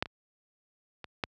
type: clicks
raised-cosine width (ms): 0.3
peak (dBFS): -11 / -24 / -24 / -13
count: 4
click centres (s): 0.025 / 0.058 / 1.043 / 1.238
effects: high-pass 60 Hz 12 dB/octave